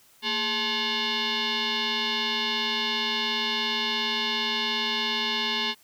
sine tone with frequency modulation, 415.7 Hz, G#4, 2 cents sharp, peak -24 dBFS, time 0.22-5.75 s, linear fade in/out 50 ms, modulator 645 Hz, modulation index 6.2, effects white hiss -58 dBFS RMS until 5.83 s

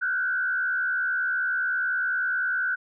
sine tone with frequency modulation, 1502 Hz, F#6, 26 cents sharp, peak -23 dBFS, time 0.01-2.76 s, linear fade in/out 20 ms, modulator 69.8 Hz, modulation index 0.97, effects none

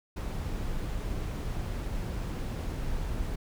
brown noise, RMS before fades -33 dBFS, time 0.16-3.36 s, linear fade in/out 10 ms, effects none

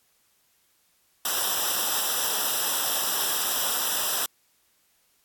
white noise with comb filter, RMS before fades -26 dBFS, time 1.25-4.26 s, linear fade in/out 2 ms, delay 0.45 ms, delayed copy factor -0.85, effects white hiss -66 dBFS RMS until 5.24 s + AAC 64 kbps

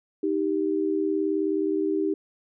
sine tone pair together, 312.9 / 392 Hz, D#4 / G4, +10 / 0 cents, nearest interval major third, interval 390 cents, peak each -25 dBFS, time 0.23-2.14 s, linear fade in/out 5 ms, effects none

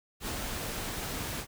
pink noise with ADSR envelope, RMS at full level -34 dBFS, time 0.2-1.47 s, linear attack 76 ms, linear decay 43 ms, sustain -2 dB, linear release 75 ms, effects none

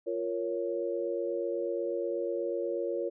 sine chord, Bb minor, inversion second, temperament equal, 349.2 / 466.2 / 554.4 Hz, F4 / Bb4 / Db5, 0 / 0 / 0 cents, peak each -34 dBFS, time 0.06-3.1 s, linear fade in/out 20 ms, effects none

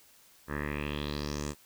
10% pulse tone with low-pass filter sweep, 73.42 Hz, D2, in tune, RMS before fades -35 dBFS, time 0.47-1.55 s, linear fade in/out 50 ms, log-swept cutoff 1500 to 8100 Hz, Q 4.2, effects white hiss -60 dBFS RMS until 1.65 s

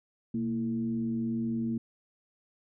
sine tone with frequency modulation, 229.1 Hz, A#3, 30 cents flat, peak -28 dBFS, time 0.34-1.78 s, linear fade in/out 5 ms, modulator 102 Hz, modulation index 0.59, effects none

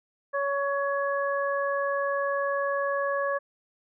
harmonic tone, 560 Hz, C#5, 18 cents sharp, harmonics 1 / 2 / 3, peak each -27 / -30 / -32 dBFS, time 0.33-3.39 s, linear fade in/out 20 ms, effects none

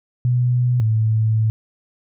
sine tone pair in turn, 123.47 / 110.15 Hz, B2 / A2, 0 / +2 cents, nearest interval major second, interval 198 cents, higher first, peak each -14 dBFS, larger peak neither, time 0.25-0.8 / 0.8-1.5 s, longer second, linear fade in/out 0 ms, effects none

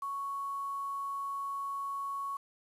sine tone with quantisation, 1110 Hz, C#6, 2 cents sharp, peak -34 dBFS, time 0.02-2.37 s, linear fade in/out 5 ms, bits 9, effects resampled to 32000 Hz

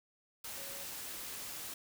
sine tone in noise, 549 Hz, C#5, 17 cents flat, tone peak -53 dBFS, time 0.57-0.84 s, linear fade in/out 5 ms, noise white, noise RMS -44 dBFS, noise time 0.44-1.74 s, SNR -12 dB, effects none

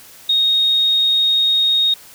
sine tone, 3729 Hz, A#7, in tune, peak -12 dBFS, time 0.29-1.94 s, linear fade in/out 5 ms, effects white hiss -42 dBFS RMS until 2.14 s

